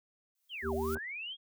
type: noise with exponential growth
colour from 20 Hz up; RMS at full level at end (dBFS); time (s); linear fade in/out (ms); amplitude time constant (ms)
blue; -43; 0.35-0.95; 2; 130
type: linear two-way sweep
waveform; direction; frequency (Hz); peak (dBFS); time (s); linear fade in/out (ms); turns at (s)
sine; down then up; 3322 to 549 to 3322; -38; 0.49-1.37; 50; 0.74
type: harmonic tone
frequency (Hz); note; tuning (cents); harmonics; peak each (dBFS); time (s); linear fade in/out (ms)
78.2; D#2; +9; 1 / 3 / 5; -38 / -38 / -33; 0.62-0.99; 50
type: clicks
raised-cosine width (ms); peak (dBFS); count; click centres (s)
1; -30; 2; 0.957 / 0.97
effects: none